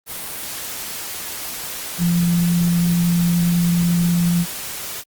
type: tone in noise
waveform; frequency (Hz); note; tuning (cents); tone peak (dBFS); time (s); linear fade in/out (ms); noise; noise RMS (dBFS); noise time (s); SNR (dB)
sine; 172.5; F3; -21; -14; 1.98-4.46; 50; white; -29; 0.06-5.04; +12
effects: Opus 32 kbps